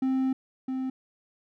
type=tone pair in turn; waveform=triangle; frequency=262.7 / 261 Hz; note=C4 / C4; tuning=+7 / -4 cents; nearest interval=unison; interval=11 cents; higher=first; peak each=-21 / -26 dBFS; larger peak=first; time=0.02-0.33 / 0.68-0.9 s; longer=first; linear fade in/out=5 ms; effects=none